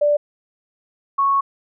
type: tone pair in turn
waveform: sine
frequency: 587.3 / 1104.8 Hz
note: D5 / C#6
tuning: 0 / -6 cents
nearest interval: major seventh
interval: 1094 cents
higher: second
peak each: -13 / -14 dBFS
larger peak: first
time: 0.01-0.17 / 1.18-1.41 s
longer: second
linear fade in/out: 10 ms
effects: none